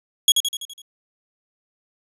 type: tone with echo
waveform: sawtooth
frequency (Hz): 3322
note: G#7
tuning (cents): 0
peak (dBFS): -7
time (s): 0.28-0.32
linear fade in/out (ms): 2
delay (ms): 83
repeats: 6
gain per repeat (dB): -5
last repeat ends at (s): 0.818
effects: resampled to 32000 Hz